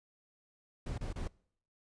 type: noise bursts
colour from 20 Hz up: brown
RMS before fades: -38 dBFS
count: 3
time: 0.86-1.278 s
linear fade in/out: 5 ms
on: 120 ms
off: 29 ms
effects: noise-tail reverb RT60 0.6 s tail -23 dB re dry + resampled to 22050 Hz